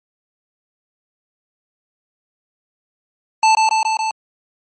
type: tone with echo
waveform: square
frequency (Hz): 880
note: A5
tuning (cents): 0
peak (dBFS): -10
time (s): 3.43-3.55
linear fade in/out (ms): 2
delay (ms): 140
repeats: 4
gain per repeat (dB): -2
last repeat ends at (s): 4.11
effects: MP3 32 kbps